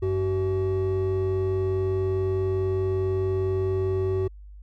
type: tone pair together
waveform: triangle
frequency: 94.7 / 378.8 Hz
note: F#2 / F#4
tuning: +41 / +41 cents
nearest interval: 2 octaves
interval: 2400 cents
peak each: -23 / -21 dBFS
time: 0.02-4.28 s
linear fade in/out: 10 ms
effects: tanh soft clip ceiling -17 dBFS + added 50 Hz sine -41 dBFS peak until 4.62 s